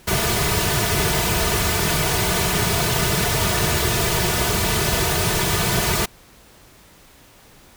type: noise with comb filter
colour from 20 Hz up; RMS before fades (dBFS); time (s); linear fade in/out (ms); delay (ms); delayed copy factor
pink; -20; 0.07-6.06; 10; 3.7; -0.95
effects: pink hiss -49 dBFS RMS until 7.76 s